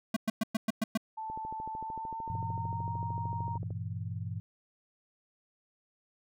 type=tone bursts; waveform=square; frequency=220.7 Hz; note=A3; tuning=5 cents sharp; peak=-27 dBFS; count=7; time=0.14-0.975 s; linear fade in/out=5 ms; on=25 ms; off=110 ms
type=tone with pitch glide; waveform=sine; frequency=880 to 932.3 Hz; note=A5 to A#5; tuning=0 to 0 cents; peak=-36 dBFS; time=1.17-3.58 s; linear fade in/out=10 ms; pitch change=+100 cents; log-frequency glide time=1.73-2.93 s
type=click train; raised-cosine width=2 ms; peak=-32 dBFS; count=33; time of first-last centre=1.3-3.706 s; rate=13.3 Hz
type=chord; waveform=sine; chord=E diminished; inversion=first; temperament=just; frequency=98.89 / 118.67 / 164.81 Hz; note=G2 / Bb2 / E3; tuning=+16 / +31 / 0 cents; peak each=-37 / -39 / -42 dBFS; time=2.3-4.4 s; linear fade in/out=0 ms
effects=none